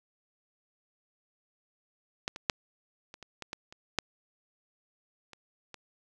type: clicks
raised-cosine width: 0.2 ms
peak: -14 / -23 / -7 / -28 / -28 / -22 / -19 / -30 / -9 / -30 / -26 dBFS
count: 11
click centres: 2.279 / 2.361 / 2.498 / 3.141 / 3.227 / 3.423 / 3.531 / 3.725 / 3.987 / 5.333 / 5.743 s
effects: none